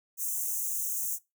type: high-pass noise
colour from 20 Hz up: white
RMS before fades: -32 dBFS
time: 0.17-1.19 s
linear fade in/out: 50 ms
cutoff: 6000 Hz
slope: 96 dB/octave
effects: noise-tail reverb RT60 0.2 s tail -19 dB re dry